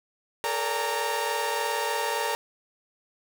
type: tone cluster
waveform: sawtooth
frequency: 433.6 / 473.7 / 576 / 802 / 924 Hz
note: A4 / A#4 / D5 / G5 / A#5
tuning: -25 / +28 / -34 / +39 / -16 cents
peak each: -30 / -30 / -30 / -33 / -25 dBFS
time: 0.44-2.35 s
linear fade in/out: 0 ms
effects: none